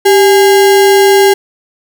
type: tone with sample-and-hold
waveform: sine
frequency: 392 Hz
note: G4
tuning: in tune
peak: -3 dBFS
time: 0.05-1.34 s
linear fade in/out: 10 ms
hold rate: 1225 Hz
effects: none